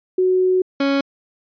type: tone pair in turn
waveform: sine / 30% pulse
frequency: 370 / 277.2 Hz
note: F#4 / C#4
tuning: 0 / 0 cents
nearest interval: perfect fourth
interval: 500 cents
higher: first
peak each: -13 dBFS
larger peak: neither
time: 0.18-0.62 / 0.8-1.01 s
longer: first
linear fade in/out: 5 ms
effects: resampled to 11025 Hz